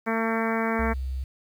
harmonic tone, 225.5 Hz, A3, 43 cents sharp, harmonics 1 / 2 / 3 / 4 / 5 / 6 / 7 / 8 / 9 / 10, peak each -27 / -30 / -32 / -33 / -34 / -35 / -35 / -36 / -37 / -37 dBFS, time 0.06-0.94 s, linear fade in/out 20 ms
sine tone, 65.4 Hz, C2, in tune, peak -27 dBFS, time 0.79-1.24 s, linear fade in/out 5 ms
effects 9-bit

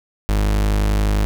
40% pulse tone, 51.4 Hz, G#1, 17 cents flat, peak -14 dBFS, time 0.29-1.25 s, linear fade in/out 0 ms, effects none

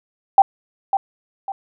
sine tone with echo, 784 Hz, G5, in tune, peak -5 dBFS, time 0.38-0.42 s, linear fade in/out 2 ms, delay 550 ms, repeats 2, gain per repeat -9 dB, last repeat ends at 1.52 s, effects none

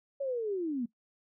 sine linear sweep, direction down, 565 to 223.4 Hz, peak -30 dBFS, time 0.2-0.86 s, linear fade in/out 10 ms, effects noise-tail reverb RT60 0.1 s tail -19 dB re dry

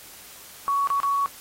sine tone with dropouts, 1120 Hz, C#6, 18 cents sharp, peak -20 dBFS, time 0.68-1.26 s, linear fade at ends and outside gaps 0 ms, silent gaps 0.873-0.902 / 1.002-1.032 s, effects white hiss -45 dBFS RMS until 1.4 s + AAC 48 kbps

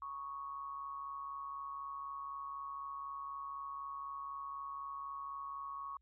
sine tone with amplitude modulation, 1108.7 Hz, C#6, in tune, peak -39 dBFS, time 0.02-5.97 s, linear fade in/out 2 ms, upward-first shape sine, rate 144 Hz, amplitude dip 55%, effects added 60 Hz sine -70 dBFS peak until 6.01 s

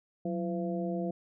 harmonic tone with a mistuned harmonic, 170 Hz, F3, 46 cents flat, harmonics 1 / 2 / 3 / 4, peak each -33 / -36 / -38 / -39 dBFS, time 0.25-1.11 s, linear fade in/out 5 ms, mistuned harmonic 1, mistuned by +130 cents, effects none

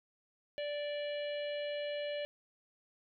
harmonic tone with a mistuned harmonic, 585 Hz, D5, 7 cents flat, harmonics 1 / 3 / 4 / 5 / 6 / 7, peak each -36 / -48 / -50 / -47 / -55 / -55 dBFS, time 0.58-2.25 s, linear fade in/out 0 ms, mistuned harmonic 6, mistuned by -72 cents, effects none

